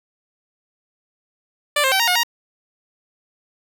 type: tone with pitch steps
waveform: 10% pulse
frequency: 587 / 530 / 770 / 933 / 721 / 939 Hz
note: D5 / C5 / G5 / A#5 / F#5 / A#5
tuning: -1 / +22 / -31 / +1 / -45 / +12 cents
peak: -7 dBFS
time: 1.76-2.234 s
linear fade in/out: 5 ms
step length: 79 ms
effects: none